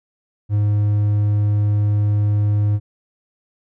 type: tone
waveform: triangle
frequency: 103.83 Hz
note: G#2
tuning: in tune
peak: -12 dBFS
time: 0.49-2.8 s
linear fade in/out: 50 ms
effects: none